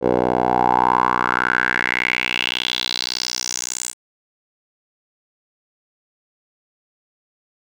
10% pulse tone with band-pass filter sweep, 61.74 Hz, B1, in tune, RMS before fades -20 dBFS, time 0.01-3.94 s, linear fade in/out 50 ms, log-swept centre 510 to 8200 Hz, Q 4.6, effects none

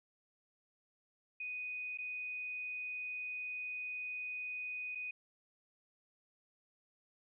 sine tone with dropouts, 2489 Hz, D#7, in tune, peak -39 dBFS, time 1.4-5.11 s, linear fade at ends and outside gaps 5 ms, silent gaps 1.975-1.985 / 4.95-4.954 s, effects none

